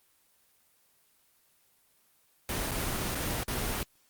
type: noise with dropouts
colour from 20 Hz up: pink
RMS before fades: -32 dBFS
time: 2.49-3.83 s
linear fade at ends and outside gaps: 1 ms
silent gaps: 2.71-2.716 / 3.149-3.153 / 3.434-3.481 s
effects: white hiss -67 dBFS RMS until 4.09 s + Opus 24 kbps